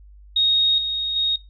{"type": "tone with level steps", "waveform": "sine", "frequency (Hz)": 3738, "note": "A#7", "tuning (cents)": 4, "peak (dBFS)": [-15, -22, -18], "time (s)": [0.36, 1.36], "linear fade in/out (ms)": 5, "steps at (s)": [0.78, 1.16], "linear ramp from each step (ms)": 2, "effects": ["noise-tail reverb RT60 0.2 s tail -17 dB re dry", "added 50 Hz sine -43 dBFS peak until 1.49 s"]}